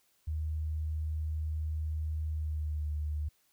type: tone with pitch glide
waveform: sine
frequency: 77.7 to 75.14 Hz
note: D#2 to D2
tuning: -2 to +40 cents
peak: -31 dBFS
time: 0.27-3.29 s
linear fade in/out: 10 ms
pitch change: -58 cents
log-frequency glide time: 2.31-2.91 s
effects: white hiss -71 dBFS RMS until 3.52 s